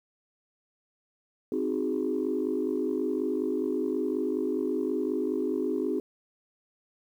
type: chord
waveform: sine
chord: Ab dominant seventh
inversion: first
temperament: equal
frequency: 261.6 / 311.1 / 370 / 415.3 Hz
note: C4 / Eb4 / Gb4 / Ab4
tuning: 0 / 0 / 0 / 0 cents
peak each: -31 dBFS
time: 1.52-6 s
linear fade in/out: 2 ms
effects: tanh soft clip ceiling -18 dBFS + 10-bit